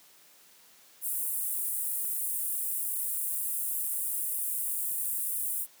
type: high-pass noise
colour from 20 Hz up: pink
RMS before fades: -32 dBFS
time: 1.01-5.67 s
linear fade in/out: 50 ms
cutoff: 8900 Hz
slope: 48 dB/octave
effects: white hiss -58 dBFS RMS until 5.8 s + high-pass 150 Hz 12 dB/octave